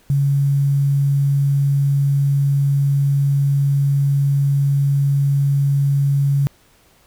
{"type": "tone with quantisation", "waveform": "sine", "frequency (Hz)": 140, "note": "C#3", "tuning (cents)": 18, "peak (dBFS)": -13, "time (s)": [0.1, 6.47], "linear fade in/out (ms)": 0, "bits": 7, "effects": ["pink hiss -54 dBFS RMS until 7.06 s"]}